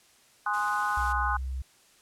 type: chord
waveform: sine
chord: Ab dominant seventh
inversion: none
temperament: equal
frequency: 830.6 / 1046.5 / 1244.5 / 1480 Hz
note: Ab5 / C6 / Eb6 / Gb6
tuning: 0 / 0 / 0 / 0 cents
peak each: -31 dBFS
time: 0.46-1.37 s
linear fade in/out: 5 ms
type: noise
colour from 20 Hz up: white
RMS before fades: -45 dBFS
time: 0.53-1.13 s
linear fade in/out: 10 ms
type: tone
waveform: sine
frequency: 65.3 Hz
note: C2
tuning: 3 cents flat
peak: -30 dBFS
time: 0.97-1.62 s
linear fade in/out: 5 ms
effects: white hiss -60 dBFS RMS until 2.01 s + low-pass 10000 Hz 12 dB/octave